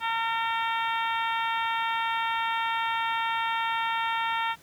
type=harmonic tone; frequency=455.8 Hz; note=A#4; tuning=39 cents flat; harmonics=2 / 3 / 4 / 5 / 6 / 7 / 8; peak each=-28 / -32 / -34 / -36 / -38 / -39 / -40 dBFS; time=0-4.56 s; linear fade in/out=50 ms; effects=pink hiss -55 dBFS RMS until 4.62 s + high-pass 60 Hz 12 dB/octave